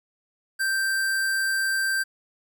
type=tone; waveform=square; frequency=1568 Hz; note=G6; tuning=in tune; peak=-23 dBFS; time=0.59-2.04 s; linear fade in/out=20 ms; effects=10-bit